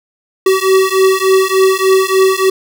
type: beating tone pair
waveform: square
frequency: 379.2 / 382.6 Hz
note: F#4 / G4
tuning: +43 / -42 cents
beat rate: 3.4 Hz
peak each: -12 dBFS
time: 0.46-2.5 s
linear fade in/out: 5 ms
effects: none